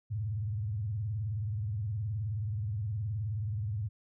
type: tone with vibrato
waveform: sine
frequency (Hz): 105.3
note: G#2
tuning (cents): +24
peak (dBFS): -31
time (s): 0.1-3.89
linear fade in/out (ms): 20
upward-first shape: sine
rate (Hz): 19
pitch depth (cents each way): 200
effects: none